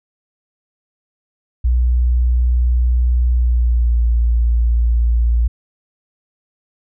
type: tone with pitch glide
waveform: sine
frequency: 60.9 to 58.15 Hz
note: B1 to A#1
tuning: -24 to -4 cents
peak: -11 dBFS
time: 1.64-5.48 s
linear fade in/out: 10 ms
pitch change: -80 cents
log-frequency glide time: 3.32-4.04 s
effects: none